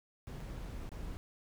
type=noise with dropouts; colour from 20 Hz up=brown; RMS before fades=-43 dBFS; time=0.27-1.17 s; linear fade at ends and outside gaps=0 ms; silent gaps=0.405-0.41 / 0.892-0.917 s; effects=none